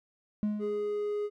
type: tone with exponential decay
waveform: triangle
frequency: 210 Hz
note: G#3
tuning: 19 cents sharp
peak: -22 dBFS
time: 0.43-1.12 s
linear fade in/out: 0 ms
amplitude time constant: 150 ms
type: tone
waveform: triangle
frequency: 415.3 Hz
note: G#4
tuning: in tune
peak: -27 dBFS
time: 0.59-1.3 s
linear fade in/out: 50 ms
effects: tanh soft clip ceiling -20 dBFS